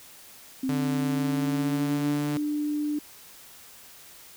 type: tone with pitch glide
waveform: sine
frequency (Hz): 263.2 to 297.1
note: C4 to D4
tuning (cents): +10 to +20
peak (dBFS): -25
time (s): 0.63-2.99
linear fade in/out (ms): 5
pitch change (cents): +210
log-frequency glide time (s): 0.97-2.41
type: tone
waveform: sawtooth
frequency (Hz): 146.83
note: D3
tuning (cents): 0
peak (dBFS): -25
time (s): 0.69-2.37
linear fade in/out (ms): 0
effects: white hiss -49 dBFS RMS until 4.36 s